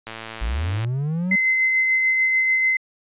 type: click train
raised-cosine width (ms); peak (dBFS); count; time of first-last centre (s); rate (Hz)
0.3; -17; 88; 0.07-0.847; 112
type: linear sweep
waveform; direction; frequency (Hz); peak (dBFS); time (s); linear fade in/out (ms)
triangle; up; 48.09 to 196; -19; 0.41-1.36; 10
type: tone with tremolo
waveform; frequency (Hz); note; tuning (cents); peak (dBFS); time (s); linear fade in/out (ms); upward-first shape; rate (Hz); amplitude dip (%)
sine; 2058; C7; -29; -15; 1.31-2.77; 5; sine; 6.8; 25
effects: resampled to 8000 Hz